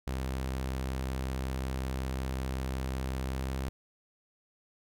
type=tone with pitch glide; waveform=sawtooth; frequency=65.41 to 66.21 Hz; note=C2 to C2; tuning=0 to +21 cents; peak=-28 dBFS; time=0.07-3.69 s; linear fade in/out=0 ms; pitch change=+21 cents; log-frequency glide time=3.27-3.54 s; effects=none